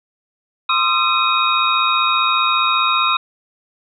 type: tone cluster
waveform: sine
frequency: 1050 / 1230 / 1345 / 2500 / 3764 Hz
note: C6 / D#6 / E6 / D#7 / A#7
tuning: +6 / -20 / +34 / +8 / +16 cents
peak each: -20 dBFS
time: 0.69-3.17 s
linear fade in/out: 5 ms
effects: none